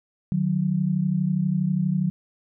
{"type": "tone pair together", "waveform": "sine", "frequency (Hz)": [152.65, 185], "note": ["D#3", "F#3"], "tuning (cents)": [-33, 0], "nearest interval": "minor third", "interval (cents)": 333, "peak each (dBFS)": [-24, -22], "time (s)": [0.32, 2.1], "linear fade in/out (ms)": 0, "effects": []}